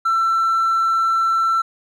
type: tone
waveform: triangle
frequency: 1341 Hz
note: E6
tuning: 29 cents sharp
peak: -12 dBFS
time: 0.05-1.62 s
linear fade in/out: 10 ms
effects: tanh soft clip ceiling -10 dBFS